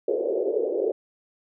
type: band-pass noise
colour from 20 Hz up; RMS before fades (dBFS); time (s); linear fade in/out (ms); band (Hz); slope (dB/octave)
pink; -25; 0.08-0.92; 5; 380 to 530; 48
effects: none